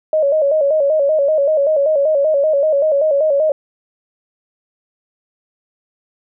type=tone with vibrato; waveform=sine; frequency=591 Hz; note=D5; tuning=11 cents sharp; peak=-11 dBFS; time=0.13-3.52 s; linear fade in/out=2 ms; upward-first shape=square; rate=5.2 Hz; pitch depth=94 cents each way; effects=none